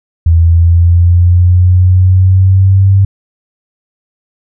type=linear sweep; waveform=sine; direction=up; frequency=82.41 to 98 Hz; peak=-3 dBFS; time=0.26-3.05 s; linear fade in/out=5 ms; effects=none